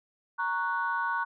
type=chord; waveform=sine; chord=F# major; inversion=first; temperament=equal; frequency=932.3 / 1108.7 / 1480 Hz; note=A#5 / C#6 / F#6; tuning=0 / 0 / 0 cents; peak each=-31 / -32 / -30 dBFS; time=0.38-1.25 s; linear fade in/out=20 ms; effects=tanh soft clip ceiling -18 dBFS